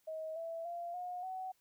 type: tone with pitch steps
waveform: sine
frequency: 634 / 661.3 / 689.8 / 719.5 / 750.5 Hz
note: D#5 / E5 / F5 / F#5 / F#5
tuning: +32 / +5 / -22 / -49 / +24 cents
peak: -39 dBFS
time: 0.07-1.52 s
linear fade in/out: 10 ms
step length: 290 ms
effects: white hiss -75 dBFS RMS until 1.6 s